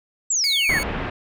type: exponential sweep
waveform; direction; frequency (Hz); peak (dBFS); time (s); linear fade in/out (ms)
sine; down; 7810 to 1661.2; -18; 0.3-0.79; 5
type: tone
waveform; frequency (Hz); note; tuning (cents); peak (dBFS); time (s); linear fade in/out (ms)
sawtooth; 2217; C#7; 0; -21; 0.44-0.83; 0
type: low-pass noise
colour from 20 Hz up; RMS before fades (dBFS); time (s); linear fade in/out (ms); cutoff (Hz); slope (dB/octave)
pink; -27; 0.69-1.1; 5; 2700; 24
effects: none